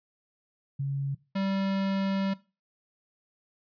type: tone pair in turn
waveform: sine / square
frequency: 138.59 / 194.39 Hz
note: C#3 / G3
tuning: 0 / -14 cents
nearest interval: tritone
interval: 586 cents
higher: second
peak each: -27 dBFS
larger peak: neither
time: 0.79-1.15 / 1.35-2.34 s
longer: second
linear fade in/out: 10 ms
effects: noise-tail reverb RT60 0.3 s tail -20 dB re dry + resampled to 11025 Hz